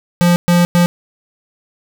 square tone bursts at uneven times, 174.61 Hz, F3, in tune, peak -9 dBFS, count 3, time 0.21-0.36 / 0.48-0.65 / 0.75-0.86 s, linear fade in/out 0 ms, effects 8-bit

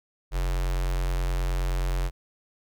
square tone with notch filter, 44.75 Hz, F1, 43 cents sharp, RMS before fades -26 dBFS, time 0.31-2.11 s, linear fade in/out 50 ms, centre 220 Hz, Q 1.1, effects none

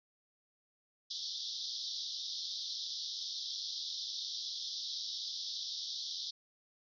pink band-pass noise, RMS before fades -41 dBFS, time 1.1-6.31 s, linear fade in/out 10 ms, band 3400 to 5700 Hz, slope 96 dB/octave, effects none

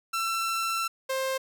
sawtooth tone pair in turn, 1343 / 528.4 Hz, E6 / C5, +32 / +17 cents, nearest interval octave + major third, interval 1615 cents, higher first, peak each -23 dBFS, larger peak neither, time 0.13-0.88 / 1.09-1.38 s, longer first, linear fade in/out 10 ms, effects none

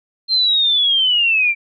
sine linear sweep, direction down, 4186 to 2324 Hz, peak -12 dBFS, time 0.28-1.55 s, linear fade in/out 50 ms, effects none

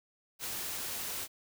white noise, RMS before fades -38 dBFS, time 0.39-1.28 s, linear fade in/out 50 ms, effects none

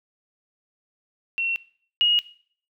sine tone pair in turn, 2722 / 2879 Hz, F7 / F#7, -45 / -48 cents, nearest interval minor second, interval 97 cents, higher second, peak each -22 / -15 dBFS, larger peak second, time 1.38-1.56 / 2.01-2.19 s, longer neither, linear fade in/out 0 ms, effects noise-tail reverb RT60 0.5 s tail -18 dB re dry

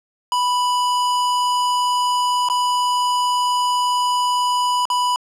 square tone with dropouts, 987.8 Hz, B5, in tune, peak -17 dBFS, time 0.32-5.16 s, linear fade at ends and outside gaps 1 ms, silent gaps 2.487-2.499 / 4.854-4.901 s, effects low-pass 9000 Hz 12 dB/octave

